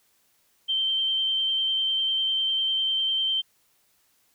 sine tone with vibrato, 3124 Hz, G7, 7 cents flat, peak -22 dBFS, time 0.68-3.42 s, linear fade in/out 20 ms, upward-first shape sine, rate 10 Hz, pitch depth 12 cents each way, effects white hiss -66 dBFS RMS until 4.34 s

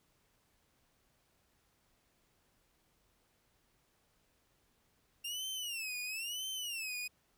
sawtooth tone with vibrato, 2757 Hz, F7, 23 cents flat, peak -35 dBFS, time 5.24-7.08 s, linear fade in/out 10 ms, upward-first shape sine, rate 1 Hz, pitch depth 200 cents each way, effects pink hiss -74 dBFS RMS until 7.37 s

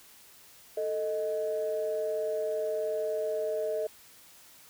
sine tone pair together, 440.6 / 623.7 Hz, A4 / D#5, +2 / +4 cents, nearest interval tritone, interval 602 cents, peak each -31 / -30 dBFS, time 0.77-3.87 s, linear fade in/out 5 ms, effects tanh soft clip ceiling -21 dBFS + white hiss -55 dBFS RMS until 4.69 s

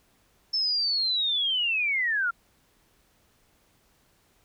sine linear sweep, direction down, 5320 to 1355 Hz, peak -23 dBFS, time 0.53-2.31 s, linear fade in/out 10 ms, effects pink hiss -65 dBFS RMS until 4.44 s

